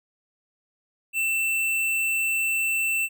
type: tone with hard clipping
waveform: sine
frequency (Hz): 2675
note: E7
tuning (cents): +25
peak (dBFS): -23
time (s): 1.13-3.09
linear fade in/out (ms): 50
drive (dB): 16
effects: none